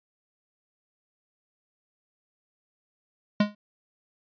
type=tone with exponential decay; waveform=square; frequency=207.7 Hz; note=G#3; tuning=in tune; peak=-16 dBFS; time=3.4-3.55 s; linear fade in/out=5 ms; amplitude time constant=31 ms; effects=resampled to 11025 Hz